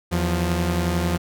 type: tone pair together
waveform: sawtooth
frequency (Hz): 82.41 / 175.89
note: E2 / F3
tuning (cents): 0 / +13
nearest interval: octave + minor second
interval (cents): 1313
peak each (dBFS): -19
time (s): 0.11-1.18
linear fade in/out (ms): 20
effects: none